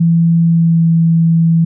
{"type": "tone with pitch glide", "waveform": "sine", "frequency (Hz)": [167.1, 165.18], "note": ["E3", "E3"], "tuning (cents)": [24, 4], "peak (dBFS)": -7, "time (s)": [0, 1.65], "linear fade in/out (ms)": 10, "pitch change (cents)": -20, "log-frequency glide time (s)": [0.45, 0.86], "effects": []}